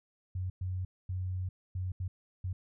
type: tone bursts at uneven times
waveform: sine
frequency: 92.2 Hz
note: F#2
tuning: 6 cents flat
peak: -32 dBFS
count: 6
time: 0.35-0.5 / 0.61-0.85 / 1.09-1.49 / 1.75-1.92 / 2-2.08 / 2.44-2.53 s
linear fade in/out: 5 ms
effects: none